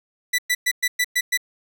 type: tone bursts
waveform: sawtooth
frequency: 1975.5 Hz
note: B6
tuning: in tune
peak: -14 dBFS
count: 7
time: 0.33-1.375 s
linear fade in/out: 10 ms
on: 55 ms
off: 110 ms
effects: none